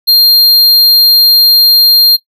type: tone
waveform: square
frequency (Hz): 4200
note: C8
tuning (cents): +6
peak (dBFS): -3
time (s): 0.07-2.17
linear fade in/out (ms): 20
effects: noise-tail reverb RT60 0.1 s tail -17 dB re dry